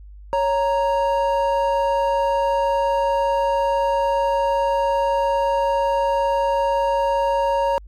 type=tone pair together; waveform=triangle; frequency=554.3 / 932.3 Hz; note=C#5 / A#5; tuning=0 / 0 cents; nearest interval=major sixth; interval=900 cents; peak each=-18 dBFS; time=0.33-7.78 s; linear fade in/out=0 ms; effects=added 50 Hz sine -38 dBFS peak until 7.87 s + AAC 64 kbps